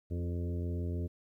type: harmonic tone with a mistuned harmonic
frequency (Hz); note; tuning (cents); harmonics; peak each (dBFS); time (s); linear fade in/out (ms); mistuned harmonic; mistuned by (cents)
86.5; F2; -16; 1 / 2 / 3 / 4 / 5 / 6 / 7; -33 / -42 / -43 / -45 / -47 / -55 / -53; 0.1-1.08; 20; 4; +19
effects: 12-bit